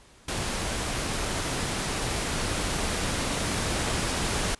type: noise with level ramp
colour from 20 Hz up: pink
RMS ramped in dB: -30 to -27 dBFS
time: 0.28-4.55 s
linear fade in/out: 5 ms
effects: pink hiss -55 dBFS RMS until 4.59 s + resampled to 24000 Hz